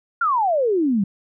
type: exponential sweep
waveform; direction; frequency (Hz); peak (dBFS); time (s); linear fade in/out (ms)
sine; down; 1434 to 186; -16; 0.21-1.04; 5
effects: none